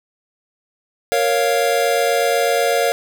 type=chord; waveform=square; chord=Bb minor; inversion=none; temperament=equal; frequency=466.2 / 554.4 / 698.5 Hz; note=Bb4 / Db5 / F5; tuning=0 / 0 / 0 cents; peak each=-20 dBFS; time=1.12-2.92 s; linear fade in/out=0 ms; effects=none